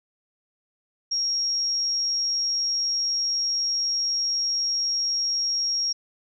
sine tone, 5588 Hz, F8, in tune, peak -22 dBFS, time 1.11-5.93 s, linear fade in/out 10 ms, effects none

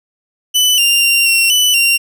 sawtooth tone with pitch steps, 2993 / 2789 / 2770 / 2732 / 2984 / 2763 Hz, F#7 / F7 / F7 / F7 / F#7 / F7, +19 / -3 / -15 / -39 / +14 / -19 cents, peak -6 dBFS, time 0.54-1.98 s, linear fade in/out 20 ms, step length 240 ms, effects none

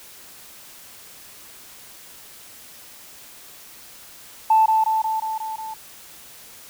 sine tone with echo, 880 Hz, A5, in tune, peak -11 dBFS, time 4.5-4.66 s, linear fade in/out 5 ms, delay 180 ms, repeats 6, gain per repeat -3 dB, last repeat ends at 5.74 s, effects tanh soft clip ceiling -7 dBFS + white hiss -44 dBFS RMS until 6.69 s

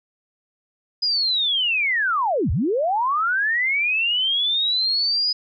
sine linear two-way sweep, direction down then up, 5000 to 58.27 to 5000 Hz, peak -18 dBFS, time 1.02-5.33 s, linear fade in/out 10 ms, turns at 2.51 s, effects none

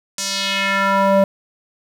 square tone with band-pass filter sweep, 196 Hz, G3, in tune, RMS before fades -17 dBFS, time 0.18-1.24 s, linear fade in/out 2 ms, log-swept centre 6800 to 550 Hz, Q 1.9, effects 7-bit

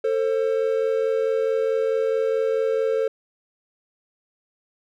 triangle tone pair together, 447.4 / 532 Hz, A4 / C5, +29 / +29 cents, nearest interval minor third, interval 300 cents, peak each -19 / -22 dBFS, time 0.04-3.08 s, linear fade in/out 5 ms, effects none

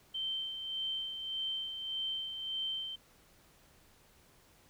sine tone with tremolo, 3113 Hz, G7, 13 cents flat, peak -33 dBFS, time 0.14-2.96 s, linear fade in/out 10 ms, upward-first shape sine, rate 1.7 Hz, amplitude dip 50%, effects pink hiss -64 dBFS RMS until 4.69 s

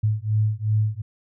sine beating tone pair, 106.1 / 108.8 Hz, G#2 / A2, +38 / -19 cents, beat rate 2.7 Hz, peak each -22 dBFS, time 0.03-1.02 s, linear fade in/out 10 ms, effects none

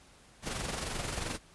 pink noise with amplitude modulation, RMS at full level -34 dBFS, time 0.42-1.39 s, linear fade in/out 50 ms, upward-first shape sine, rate 22.7 Hz, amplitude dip 50%, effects pink hiss -59 dBFS RMS until 1.54 s + resampled to 24000 Hz

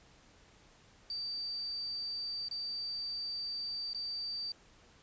sine tone with dropouts, 4641 Hz, D8, 21 cents flat, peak -36 dBFS, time 1.1-4.52 s, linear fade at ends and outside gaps 2 ms, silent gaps 2.485-2.511 / 3.933-3.946 s, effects pink hiss -62 dBFS RMS until 5.02 s + resampled to 16000 Hz

